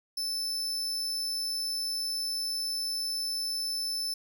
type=tone; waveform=40% pulse; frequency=5274 Hz; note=E8; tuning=in tune; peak=-29 dBFS; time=0.17-4.14 s; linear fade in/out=5 ms; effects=none